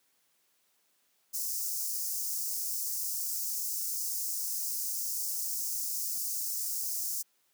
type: high-pass noise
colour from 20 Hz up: white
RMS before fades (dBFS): -34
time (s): 1.33-7.23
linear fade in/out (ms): 20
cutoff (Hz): 5100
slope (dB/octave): 48
effects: white hiss -72 dBFS RMS until 7.53 s + high-pass 150 Hz 12 dB/octave